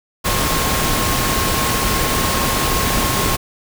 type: tone in noise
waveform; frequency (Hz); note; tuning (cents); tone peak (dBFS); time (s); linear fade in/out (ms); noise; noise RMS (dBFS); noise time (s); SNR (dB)
sine; 1077; C6; +50; -24; 0.24-3.37; 20; pink; -18; 0.24-3.37; -9
effects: none